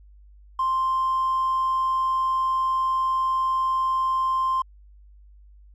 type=tone; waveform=triangle; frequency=1050 Hz; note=C6; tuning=6 cents sharp; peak=-17 dBFS; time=0.59-4.62 s; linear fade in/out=5 ms; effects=tanh soft clip ceiling -17 dBFS + added 50 Hz sine -47 dBFS peak until 5.74 s